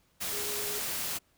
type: tone in noise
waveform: sine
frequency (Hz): 415.3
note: G#4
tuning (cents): 0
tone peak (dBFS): -40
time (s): 0.32-0.8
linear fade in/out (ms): 20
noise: white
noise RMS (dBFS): -34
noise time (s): 0.2-1.19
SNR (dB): -9
effects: pink hiss -69 dBFS RMS until 1.37 s